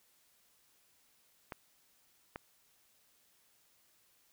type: clicks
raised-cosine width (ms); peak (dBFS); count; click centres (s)
0.5; -26; 2; 1.522 / 2.359
effects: white hiss -70 dBFS RMS until 4.32 s